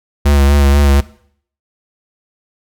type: tone with vibrato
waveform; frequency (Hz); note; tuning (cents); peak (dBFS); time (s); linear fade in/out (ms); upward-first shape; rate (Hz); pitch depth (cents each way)
square; 70.6; C#2; +32; -8; 0.25-1.01; 10; sine; 4.1; 36
effects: noise-tail reverb RT60 0.6 s tail -19 dB re dry